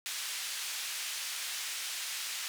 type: band-pass noise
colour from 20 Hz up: pink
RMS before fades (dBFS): -38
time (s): 0.06-2.48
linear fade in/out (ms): 0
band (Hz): 2300 to 11000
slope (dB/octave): 12
effects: none